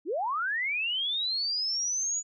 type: linear sweep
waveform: sine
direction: up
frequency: 269.2 to 6930 Hz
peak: -27 dBFS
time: 0.05-2.23 s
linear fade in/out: 50 ms
effects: none